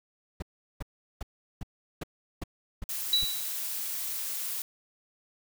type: noise bursts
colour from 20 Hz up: brown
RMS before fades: -34 dBFS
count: 8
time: 0.4-3.244 s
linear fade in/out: 5 ms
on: 23 ms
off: 380 ms
type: noise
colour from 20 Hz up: blue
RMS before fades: -34 dBFS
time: 2.89-4.62 s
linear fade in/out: 2 ms
type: tone with exponential decay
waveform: sine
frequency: 3923 Hz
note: B7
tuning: 12 cents flat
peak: -19 dBFS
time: 3.13-3.59 s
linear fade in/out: 2 ms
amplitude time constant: 98 ms
effects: none